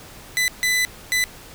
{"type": "tone bursts at uneven times", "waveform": "sawtooth", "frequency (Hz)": 2000, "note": "B6", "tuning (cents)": 21, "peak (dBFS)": -14, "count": 3, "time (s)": [[0.37, 0.48], [0.63, 0.85], [1.12, 1.24]], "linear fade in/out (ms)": 0, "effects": ["pink hiss -42 dBFS RMS until 1.54 s"]}